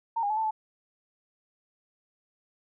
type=tone with pitch steps; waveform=sine; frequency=915 / 814 / 859 / 885 / 868 Hz; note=A#5 / G#5 / A5 / A5 / A5; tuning=-32 / -35 / -42 / +10 / -24 cents; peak=-25 dBFS; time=0.16-0.51 s; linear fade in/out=10 ms; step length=70 ms; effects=none